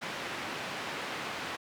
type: band-pass noise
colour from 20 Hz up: white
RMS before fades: -38 dBFS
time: 0.01-1.57 s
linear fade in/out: 20 ms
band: 130 to 2400 Hz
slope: 12 dB/octave
effects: none